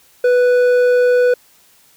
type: tone with hard clipping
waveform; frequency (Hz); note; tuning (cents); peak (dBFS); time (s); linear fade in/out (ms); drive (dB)
sine; 493.9; B4; 0; -11; 0.24-1.34; 5; 6
effects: white hiss -51 dBFS RMS until 1.96 s